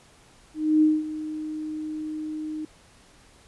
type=tone with ADSR envelope; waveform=sine; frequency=308.9 Hz; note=D#4; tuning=12 cents flat; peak=-14 dBFS; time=0.54-2.65 s; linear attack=280 ms; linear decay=210 ms; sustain=-15 dB; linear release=3 ms; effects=pink hiss -55 dBFS RMS until 3.47 s + resampled to 24000 Hz